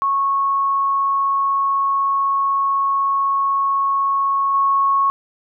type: tone with level steps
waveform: sine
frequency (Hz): 1101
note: C#6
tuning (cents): -12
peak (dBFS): -15 / -13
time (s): 0.02-5.1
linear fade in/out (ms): 0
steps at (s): 4.54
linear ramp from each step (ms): 2
effects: none